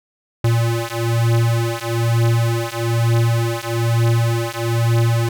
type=beating tone pair; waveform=square; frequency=115.6 / 116.7 Hz; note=A#2 / A#2; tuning=-14 / +2 cents; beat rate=1.1 Hz; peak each=-19 dBFS; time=0.44-5.29 s; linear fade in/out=5 ms; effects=none